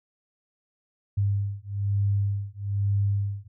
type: beating tone pair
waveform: sine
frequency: 99.9 / 101 Hz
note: G2 / G#2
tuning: +33 / -48 cents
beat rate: 1.1 Hz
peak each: -26 dBFS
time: 1.17-3.48 s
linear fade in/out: 10 ms
effects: none